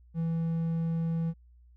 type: tone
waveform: triangle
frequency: 164.81 Hz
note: E3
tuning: in tune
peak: -25 dBFS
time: 0.14-1.34 s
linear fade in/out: 50 ms
effects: added 60 Hz sine -54 dBFS peak until 1.76 s